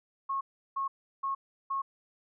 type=tone bursts; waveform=sine; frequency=1090 Hz; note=C#6; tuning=29 cents flat; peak=-29 dBFS; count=4; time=0.29-1.82 s; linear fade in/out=10 ms; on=120 ms; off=350 ms; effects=none